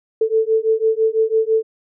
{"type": "beating tone pair", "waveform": "sine", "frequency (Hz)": [440, 446], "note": ["A4", "A4"], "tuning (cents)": [0, 23], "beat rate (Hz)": 6, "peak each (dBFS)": -17, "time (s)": [0.21, 1.63], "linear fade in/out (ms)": 5, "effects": []}